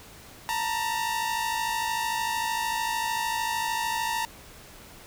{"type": "tone pair together", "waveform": "sawtooth", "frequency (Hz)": [896.7, 950], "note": ["A5", "A#5"], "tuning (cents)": [33, 33], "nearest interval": "minor second", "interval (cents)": 100, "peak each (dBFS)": [-25, -26], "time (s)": [0.49, 4.25], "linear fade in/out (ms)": 0, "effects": ["pink hiss -48 dBFS RMS until 5.06 s"]}